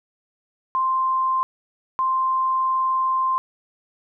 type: tone bursts at uneven times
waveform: sine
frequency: 1046.5 Hz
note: C6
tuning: in tune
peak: -18 dBFS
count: 2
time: 0.75-1.43 / 1.99-3.38 s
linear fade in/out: 0 ms
effects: none